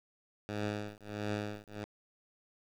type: tone with tremolo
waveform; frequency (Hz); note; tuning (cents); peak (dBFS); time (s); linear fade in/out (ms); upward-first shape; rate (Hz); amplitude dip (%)
10% pulse; 104.5; G#2; +11; -24; 0.49-1.84; 0; triangle; 1.5; 100
effects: low-pass 5000 Hz 12 dB/octave + 9-bit